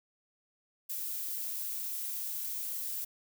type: noise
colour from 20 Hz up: violet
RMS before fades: -37 dBFS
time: 0.89-3.05 s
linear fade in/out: 10 ms
effects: none